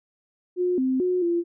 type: tone with pitch steps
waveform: sine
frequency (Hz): 359.8 / 260.1 / 363.2 / 343.2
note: F#4 / C4 / F#4 / F4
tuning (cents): -48 / -10 / -32 / -30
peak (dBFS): -20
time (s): 0.56-1.44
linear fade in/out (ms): 50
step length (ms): 220
effects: none